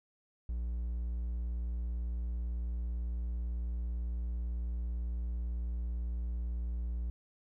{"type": "tone", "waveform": "triangle", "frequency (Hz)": 59, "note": "A#1", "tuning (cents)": 22, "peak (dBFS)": -31, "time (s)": [0.49, 7.1], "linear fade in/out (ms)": 0, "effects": []}